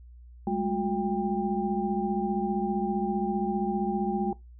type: tone cluster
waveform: sine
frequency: 199.1 / 214.3 / 360.2 / 794 Hz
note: G3 / A3 / F#4 / G5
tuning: +27 / -45 / -46 / +22 cents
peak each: -31 dBFS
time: 0.47-4.33 s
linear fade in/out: 2 ms
effects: noise-tail reverb RT60 0.2 s tail -21 dB re dry + added 60 Hz sine -46 dBFS peak until 4.59 s